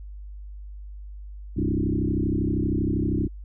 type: tone with frequency modulation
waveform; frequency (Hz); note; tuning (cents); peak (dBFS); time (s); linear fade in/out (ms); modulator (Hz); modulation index
sine; 197.2; G3; +11; -21; 1.56-3.28; 20; 32.7; 4.5
effects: added 50 Hz sine -36 dBFS peak until 3.44 s